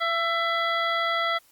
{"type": "harmonic tone with a mistuned harmonic", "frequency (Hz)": 667, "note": "E5", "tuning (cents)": 20, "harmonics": [1, 2, 3, 5, 6, 7], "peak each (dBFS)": [-29, -26, -28, -32, -41, -44], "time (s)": [0, 1.39], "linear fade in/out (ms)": 20, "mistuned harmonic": 1, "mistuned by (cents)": 15, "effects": ["white hiss -59 dBFS RMS until 1.51 s", "Opus 48 kbps"]}